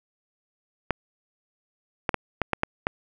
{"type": "clicks", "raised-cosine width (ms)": 0.5, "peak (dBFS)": -7, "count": 7, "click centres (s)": [0.907, 2.092, 2.143, 2.417, 2.533, 2.634, 2.869], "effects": []}